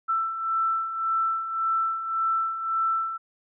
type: beating tone pair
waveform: sine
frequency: 1330 / 1331.8 Hz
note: E6 / E6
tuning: +15 / +17 cents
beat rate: 1.8 Hz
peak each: -31 / -24 dBFS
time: 0.08-3.18 s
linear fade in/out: 20 ms
effects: none